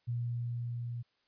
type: tone with level ramp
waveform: sine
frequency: 119.5 Hz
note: A#2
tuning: 43 cents sharp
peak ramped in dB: -31 to -36 dBFS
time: 0.07-1.03 s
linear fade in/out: 20 ms
effects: white hiss -75 dBFS RMS until 1.27 s + resampled to 11025 Hz